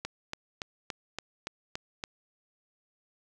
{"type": "click train", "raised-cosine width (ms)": 0.2, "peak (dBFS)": -17, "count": 8, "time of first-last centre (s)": [0.05, 2.039], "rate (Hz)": 3.52, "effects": []}